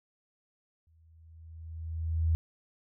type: tone with exponential growth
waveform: sine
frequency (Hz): 81.2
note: E2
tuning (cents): -26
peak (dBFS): -22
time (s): 0.87-2.35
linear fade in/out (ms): 0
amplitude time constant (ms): 320
effects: none